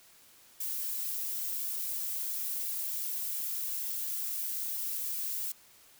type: noise with flanger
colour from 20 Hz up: violet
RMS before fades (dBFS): -35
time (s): 0.6-5.52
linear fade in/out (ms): 5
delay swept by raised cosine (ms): 1.7 to 2.57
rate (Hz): 2.9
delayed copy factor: +0.5
effects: white hiss -59 dBFS RMS until 5.99 s